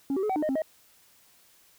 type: tone with pitch steps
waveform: sine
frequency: 275 / 382.9 / 424.9 / 759 / 301.5 / 617 / 266.3 / 630 Hz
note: C#4 / G4 / G#4 / F#5 / D4 / D#5 / C4 / D#5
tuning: -14 / -41 / +40 / +44 / +46 / -15 / +31 / +21 cents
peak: -22 dBFS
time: 0.1-0.62 s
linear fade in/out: 2 ms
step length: 65 ms
effects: tanh soft clip ceiling -24 dBFS + white hiss -60 dBFS RMS until 1.78 s